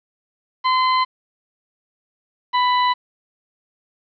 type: tone pair in turn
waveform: 40% pulse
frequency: 1027 / 992.6 Hz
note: C6 / B5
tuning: -33 / +8 cents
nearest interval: minor second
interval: 59 cents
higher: first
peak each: -14 / -14 dBFS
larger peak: neither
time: 0.64-1.05 / 2.53-2.94 s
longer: neither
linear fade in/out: 20 ms
effects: resampled to 11025 Hz + 8-bit